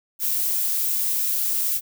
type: noise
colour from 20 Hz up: violet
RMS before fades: -23 dBFS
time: 0.19-1.81 s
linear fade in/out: 50 ms
effects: none